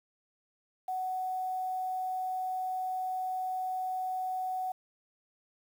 sine tone with quantisation, 745 Hz, F#5, 12 cents sharp, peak -31 dBFS, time 0.88-4.72 s, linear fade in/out 5 ms, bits 9, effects none

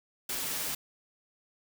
white noise with comb filter, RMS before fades -34 dBFS, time 0.29-0.75 s, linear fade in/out 5 ms, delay 9.2 ms, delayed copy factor -0.65, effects none

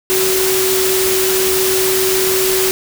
sine tone in noise, 377.6 Hz, F#4, 35 cents sharp, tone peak -15 dBFS, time 0.1-2.71 s, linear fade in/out 0 ms, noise white, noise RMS -17 dBFS, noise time 0.1-2.71 s, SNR -1 dB, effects none

